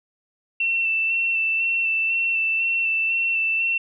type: tone with vibrato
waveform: sine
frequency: 2686 Hz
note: E7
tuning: 32 cents sharp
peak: -19 dBFS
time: 0.6-3.78 s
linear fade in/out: 5 ms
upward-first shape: square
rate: 2 Hz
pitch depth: 15 cents each way
effects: none